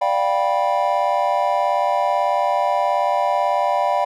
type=chord; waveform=triangle; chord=G dominant seventh; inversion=second; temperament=just; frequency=588 / 705.6 / 784 / 980 Hz; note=D5 / F5 / G5 / B5; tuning=+2 / +18 / 0 / -14 cents; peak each=-20 dBFS; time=0.01-4.05 s; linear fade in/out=10 ms; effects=none